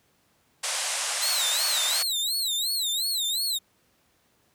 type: band-pass noise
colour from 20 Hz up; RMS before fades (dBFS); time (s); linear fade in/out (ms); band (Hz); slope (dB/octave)
white; -29; 0.63-2.03; 10; 540 to 9900; 48
type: tone with vibrato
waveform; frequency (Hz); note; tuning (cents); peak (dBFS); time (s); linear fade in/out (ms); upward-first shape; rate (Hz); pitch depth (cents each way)
sawtooth; 3951; B7; 0; -22; 1.21-3.59; 20; sine; 2.8; 180
effects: pink hiss -66 dBFS RMS until 4.54 s + high-pass 80 Hz 12 dB/octave